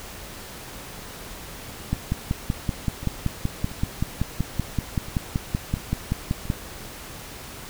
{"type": "two click trains", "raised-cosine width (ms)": 5, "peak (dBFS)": [-24, -10], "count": [6, 25], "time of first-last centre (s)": [[3.03, 6.455], [1.93, 6.501]], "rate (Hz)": [1.46, 5.25], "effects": ["pink hiss -39 dBFS RMS until 7.69 s"]}